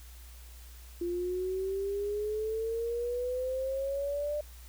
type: exponential sweep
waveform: sine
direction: up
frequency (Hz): 345.1 to 598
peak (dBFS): -30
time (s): 1.01-4.41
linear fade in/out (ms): 5
effects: added 60 Hz sine -47 dBFS peak until 4.68 s + white hiss -56 dBFS RMS until 4.68 s